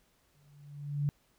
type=tone with exponential growth; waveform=sine; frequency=144.5 Hz; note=D3; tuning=28 cents flat; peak=-25 dBFS; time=0.35-1.09 s; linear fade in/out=0 ms; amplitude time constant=160 ms; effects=pink hiss -70 dBFS RMS until 1.38 s